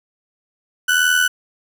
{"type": "tone with amplitude modulation", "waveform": "35% pulse", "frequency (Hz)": 1490, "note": "F#6", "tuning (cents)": 12, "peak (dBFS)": -9, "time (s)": [0.88, 1.28], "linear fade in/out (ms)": 10, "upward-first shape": "sine", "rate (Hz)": 81.5, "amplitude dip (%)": 60, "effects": []}